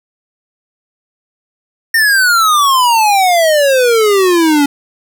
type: exponential sweep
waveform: square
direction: down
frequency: 1841 to 279.7 Hz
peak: -8 dBFS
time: 1.94-4.66 s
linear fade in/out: 5 ms
effects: none